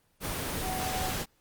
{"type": "tone in noise", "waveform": "sine", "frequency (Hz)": 749, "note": "F#5", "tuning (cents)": 21, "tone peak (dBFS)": -34, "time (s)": [0.61, 1.14], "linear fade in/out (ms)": 50, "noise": "pink", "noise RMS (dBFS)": -33, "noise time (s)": [0.2, 1.26], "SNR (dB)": -4, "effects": ["pink hiss -69 dBFS RMS until 1.4 s", "Opus 24 kbps"]}